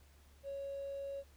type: tone with hard clipping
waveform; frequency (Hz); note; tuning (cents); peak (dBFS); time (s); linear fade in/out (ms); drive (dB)
triangle; 554.4; C#5; 0; -40; 0.43-1.24; 50; 3
effects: added 71 Hz sine -61 dBFS peak until 1.36 s + pink hiss -68 dBFS RMS until 1.36 s